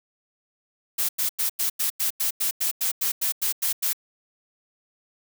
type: noise bursts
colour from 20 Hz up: blue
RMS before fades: -24 dBFS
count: 15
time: 0.98-3.932 s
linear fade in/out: 10 ms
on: 110 ms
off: 93 ms
effects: none